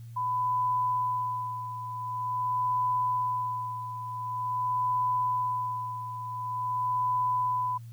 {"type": "tone with tremolo", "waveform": "sine", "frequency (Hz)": 1000, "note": "B5", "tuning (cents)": 21, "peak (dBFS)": -24, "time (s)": [0.16, 7.78], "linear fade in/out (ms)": 10, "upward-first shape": "sine", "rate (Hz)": 0.46, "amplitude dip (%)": 70, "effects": ["added 116 Hz sine -41 dBFS peak until 7.92 s", "white hiss -64 dBFS RMS until 7.92 s"]}